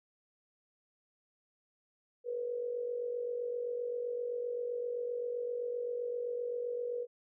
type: tone with amplitude modulation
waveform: sine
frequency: 483.5 Hz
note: B4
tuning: 37 cents flat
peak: -31 dBFS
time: 2.24-7.07 s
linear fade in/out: 50 ms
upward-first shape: sine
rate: 47.7 Hz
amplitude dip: 60%
effects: none